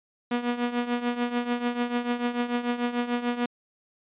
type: tone with tremolo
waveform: sawtooth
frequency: 241.7 Hz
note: B3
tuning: 37 cents flat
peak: -18 dBFS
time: 0.31-3.46 s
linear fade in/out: 5 ms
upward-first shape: triangle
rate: 6.8 Hz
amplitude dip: 80%
effects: resampled to 8000 Hz